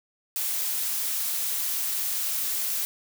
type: noise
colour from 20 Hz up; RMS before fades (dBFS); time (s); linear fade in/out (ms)
blue; -28; 0.36-2.85; 0
effects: none

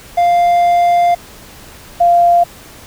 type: tone pair in turn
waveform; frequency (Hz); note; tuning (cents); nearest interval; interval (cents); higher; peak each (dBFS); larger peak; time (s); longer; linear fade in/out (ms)
triangle / sine; 698 / 694.2; F5 / F5; -1 / -11; unison; 10; first; -6; neither; 0.17-1.15 / 2-2.44; first; 10
effects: pink hiss -37 dBFS RMS until 2.86 s

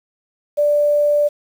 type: tone with quantisation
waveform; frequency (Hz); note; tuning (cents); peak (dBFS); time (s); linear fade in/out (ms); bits
sine; 587.3; D5; 0; -12; 0.57-1.29; 20; 7
effects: none

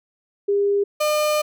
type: tone pair in turn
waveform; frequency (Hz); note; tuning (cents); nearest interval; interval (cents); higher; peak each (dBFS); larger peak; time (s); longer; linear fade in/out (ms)
sine / 35% pulse; 403.2 / 604.2; G4 / D5; +49 / +49; perfect fifth; 700; second; -16; neither; 0.48-0.84 / 1-1.42; second; 10
effects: none

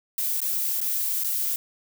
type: noise with dropouts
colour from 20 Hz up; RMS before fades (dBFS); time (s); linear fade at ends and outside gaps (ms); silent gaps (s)
violet; -26; 0.18-1.56; 1; 0.403-0.417 / 0.804-0.813 / 1.237-1.244
effects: none

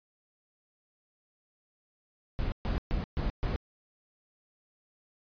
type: noise bursts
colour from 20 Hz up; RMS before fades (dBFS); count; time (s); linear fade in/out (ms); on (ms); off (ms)
brown; -30; 5; 2.39-3.56; 0; 130; 130
effects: resampled to 11025 Hz

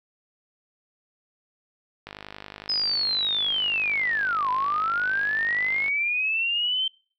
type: click train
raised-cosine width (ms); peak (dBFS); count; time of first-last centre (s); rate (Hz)
0.3; -21; 195; 2.07-5.881; 50.9
type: linear two-way sweep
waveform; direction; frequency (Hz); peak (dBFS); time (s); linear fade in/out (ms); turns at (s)
sine; down then up; 5100 to 987.8 to 3125; -22; 2.69-6.88; 5; 4.5
effects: noise-tail reverb RT60 0.4 s tail -25 dB re dry

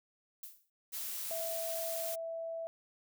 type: noise with exponential decay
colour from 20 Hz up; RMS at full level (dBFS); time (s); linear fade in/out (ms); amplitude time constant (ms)
violet; -43; 0.43-0.7; 2; 57
type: noise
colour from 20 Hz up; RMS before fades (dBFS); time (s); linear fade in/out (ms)
blue; -40; 0.92-2.16; 20
type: tone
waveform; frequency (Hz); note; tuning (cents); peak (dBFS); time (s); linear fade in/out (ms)
sine; 659.3; E5; 0; -37; 1.31-2.67; 0
effects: none

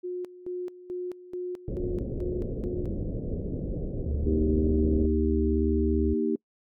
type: tone with tremolo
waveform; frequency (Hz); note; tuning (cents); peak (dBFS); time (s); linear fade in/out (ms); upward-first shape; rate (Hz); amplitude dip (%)
sine; 360; F#4; -47; -30; 0.03-3.02; 20; square; 2.3; 80
type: low-pass noise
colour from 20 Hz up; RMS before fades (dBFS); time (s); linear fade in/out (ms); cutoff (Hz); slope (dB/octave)
pink; -32; 1.68-5.06; 2; 530; 48
type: tone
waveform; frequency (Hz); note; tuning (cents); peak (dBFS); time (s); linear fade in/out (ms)
sine; 72.8; D2; -15; -26; 4.06-6.14; 10
type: chord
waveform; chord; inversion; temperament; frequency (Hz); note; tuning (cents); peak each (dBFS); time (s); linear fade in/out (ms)
sine; Eb major; second; equal; 233.1 / 311.1 / 392; Bb3 / Eb4 / G4; 0 / 0 / 0; -28; 4.26-6.36; 5
effects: noise-tail reverb RT60 0.1 s tail -26 dB re dry

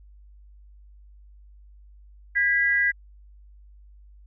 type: tone pair together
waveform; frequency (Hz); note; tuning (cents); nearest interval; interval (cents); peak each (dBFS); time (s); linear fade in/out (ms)
sine; 1635 / 1967.5; G#6 / B6; -28 / -7; minor third; 321; -22 / -21; 2.35-2.92; 20
effects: added 50 Hz sine -47 dBFS peak until 4.26 s

